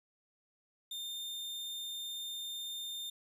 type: tone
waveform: 40% pulse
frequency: 3618 Hz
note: A7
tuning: 48 cents sharp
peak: -38 dBFS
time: 0.91-3.1 s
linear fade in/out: 5 ms
effects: none